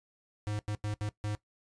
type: tone bursts at uneven times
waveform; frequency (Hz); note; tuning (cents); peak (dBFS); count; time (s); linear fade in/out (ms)
square; 104.9; G#2; +18; -33; 5; 0.47-0.59 / 0.68-0.75 / 0.84-0.94 / 1.01-1.09 / 1.24-1.35; 0
effects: noise-tail reverb RT60 0.1 s tail -17 dB re dry + resampled to 22050 Hz